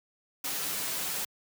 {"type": "noise with comb filter", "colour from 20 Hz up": "white", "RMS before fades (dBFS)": -33, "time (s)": [0.44, 1.25], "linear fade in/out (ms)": 5, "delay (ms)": 8.5, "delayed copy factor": -0.7, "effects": ["high-pass 100 Hz 12 dB/octave"]}